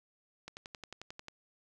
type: click train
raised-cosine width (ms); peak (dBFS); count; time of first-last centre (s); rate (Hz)
0.2; -27; 10; 0.48-1.284; 11.2
effects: none